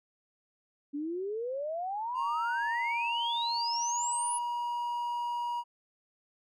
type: exponential sweep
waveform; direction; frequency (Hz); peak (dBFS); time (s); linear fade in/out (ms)
sine; up; 280 to 10548; -32; 0.93-4.39; 20
type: tone with pitch glide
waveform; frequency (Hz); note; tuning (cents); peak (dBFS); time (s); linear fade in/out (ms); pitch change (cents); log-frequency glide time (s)
triangle; 938 to 956.6; A#5 to A#5; +11 to +44; -29; 2.14-5.64; 50; +33; 3.76-4
effects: none